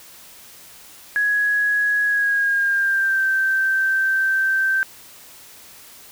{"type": "tone with pitch glide", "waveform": "sine", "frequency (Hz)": [1670, 1558.2], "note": ["G#6", "G6"], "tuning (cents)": [9, -11], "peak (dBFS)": -16, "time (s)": [1.16, 4.83], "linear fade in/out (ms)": 0, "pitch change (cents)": -120, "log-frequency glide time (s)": [2.05, 3.25], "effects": ["white hiss -44 dBFS RMS until 6.11 s"]}